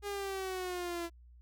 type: exponential sweep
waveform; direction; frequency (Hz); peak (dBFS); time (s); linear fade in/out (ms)
sawtooth; down; 410 to 336.4; -32; 0.02-1.1; 50
effects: added 60 Hz sine -54 dBFS peak until 1.41 s